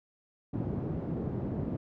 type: band-pass noise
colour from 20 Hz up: pink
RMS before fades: -34 dBFS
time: 0.53-1.77 s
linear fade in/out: 10 ms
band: 110 to 330 Hz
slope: 12 dB/octave
effects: none